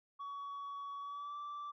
sine tone with pitch glide, 1127 to 1166.7 Hz, C#6 to D6, +28 to -12 cents, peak -39 dBFS, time 0.19-1.72 s, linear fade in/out 20 ms, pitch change +60 cents, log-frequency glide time 0.99-1.37 s, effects tanh soft clip ceiling -41 dBFS

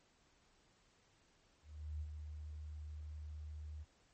sine tone with ADSR envelope, 76 Hz, D#2, 40 cents flat, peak -39 dBFS, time 1.62-3.85 s, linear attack 390 ms, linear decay 49 ms, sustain -6 dB, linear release 31 ms, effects pink hiss -72 dBFS RMS until 4.13 s + MP3 32 kbps

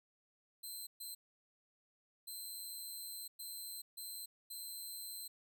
10% pulse tone bursts at uneven times, 4097 Hz, C8, 37 cents flat, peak -38 dBFS, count 6, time 0.63-0.87 / 1-1.15 / 2.27-3.28 / 3.39-3.82 / 3.97-4.26 / 4.5-5.28 s, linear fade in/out 10 ms, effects none

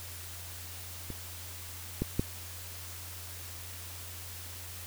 clicks, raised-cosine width 3 ms, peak -26 / -16 / -14 dBFS, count 3, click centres 1.103 / 2.02 / 2.195 s, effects added 88 Hz sine -46 dBFS peak until 4.86 s + white hiss -45 dBFS RMS until 4.86 s

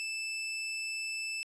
sawtooth tone, 2637 Hz, E7, in tune, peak -31 dBFS, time 0-1.43 s, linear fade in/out 0 ms, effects resampled to 22050 Hz

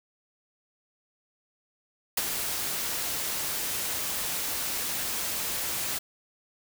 white noise with ADSR envelope, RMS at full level -25 dBFS, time 2.17-5.99 s, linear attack 5 ms, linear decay 37 ms, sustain -6 dB, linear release 11 ms, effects none

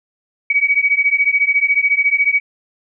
sine beating tone pair, 2258 / 2272 Hz, C#7 / C#7, +31 / +42 cents, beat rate 14 Hz, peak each -15 dBFS, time 0.5-2.4 s, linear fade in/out 5 ms, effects none

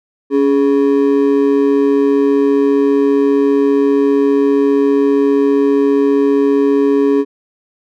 triangle ring-modulated tone, 349.2 Hz, F4, in tune, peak -4 dBFS, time 0.3-7.25 s, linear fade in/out 50 ms, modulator 67.5 Hz, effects none

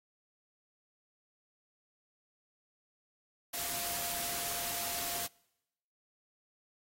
sine tone in noise, 695 Hz, F5, 9 cents flat, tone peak -46 dBFS, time 3.53-5.27 s, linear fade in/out 10 ms, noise white, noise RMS -37 dBFS, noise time 3.53-5.27 s, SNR -12 dB, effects noise-tail reverb RT60 0.9 s tail -26 dB re dry + AAC 48 kbps

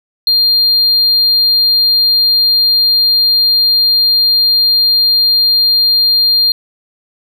sine tone, 4200 Hz, C8, 6 cents sharp, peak -5 dBFS, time 0.27-6.52 s, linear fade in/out 2 ms, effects tanh soft clip ceiling -6 dBFS

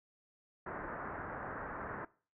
white low-pass noise, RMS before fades -43 dBFS, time 0.66-2.05 s, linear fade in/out 5 ms, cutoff 1700 Hz, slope 48 dB/octave, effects noise-tail reverb RT60 0.4 s tail -20 dB re dry

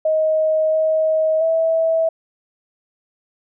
sine tone with pitch steps, 628 / 632 / 651 Hz, D#5 / D#5 / E5, +16 / +27 / -22 cents, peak -14 dBFS, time 0.05-2.09 s, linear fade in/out 5 ms, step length 680 ms, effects none

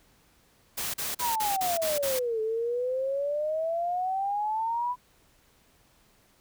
white noise bursts, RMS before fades -32 dBFS, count 7, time 0.77-2.194 s, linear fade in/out 10 ms, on 170 ms, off 39 ms
sine exponential two-way sweep, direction down then up, 999 to 433.7 to 999 Hz, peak -26 dBFS, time 1.19-4.96 s, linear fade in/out 50 ms, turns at 2.41 s
effects pink hiss -63 dBFS RMS until 6.4 s

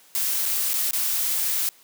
blue noise with dropouts, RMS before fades -24 dBFS, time 0.15-1.69 s, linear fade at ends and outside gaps 0 ms, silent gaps 0.455-0.46 / 0.734-0.739 / 0.909-0.932 s, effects white hiss -54 dBFS RMS until 1.83 s + high-pass 200 Hz 12 dB/octave

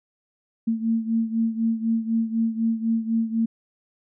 sine beating tone pair, 225.3 / 229.3 Hz, A3 / A#3, +41 / -28 cents, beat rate 4 Hz, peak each -22 / -26 dBFS, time 0.67-3.46 s, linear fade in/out 10 ms, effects none

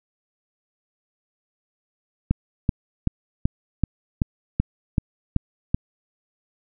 click train, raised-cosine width 5 ms, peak -6 dBFS, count 10, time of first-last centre 2.31-5.745 s, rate 2.62 Hz, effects none

